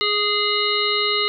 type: harmonic tone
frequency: 415.3 Hz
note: G#4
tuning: in tune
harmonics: 1 / 3 / 5 / 7 / 9 / 10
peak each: -25 / -25 / -25 / -25 / -25 / -25 dBFS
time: 0.01-1.28 s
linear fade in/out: 0 ms
effects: none